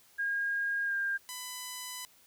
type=tone with pitch glide; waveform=sine; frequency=1625 to 1601.7 Hz; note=G#6 to G6; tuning=-38 to +37 cents; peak=-29 dBFS; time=0.18-1.18 s; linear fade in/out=20 ms; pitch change=-25 cents; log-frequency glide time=0.85-0.94 s
type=tone; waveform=5% pulse; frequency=1000 Hz; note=B5; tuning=21 cents sharp; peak=-27 dBFS; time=1.29-2.05 s; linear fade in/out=0 ms
effects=white hiss -62 dBFS RMS until 2.26 s